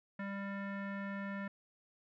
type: tone with low-pass filter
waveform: square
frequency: 198.2 Hz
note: G3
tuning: 19 cents sharp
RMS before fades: -41 dBFS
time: 0.19-1.48 s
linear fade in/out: 5 ms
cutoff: 1800 Hz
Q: 3.6
effects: none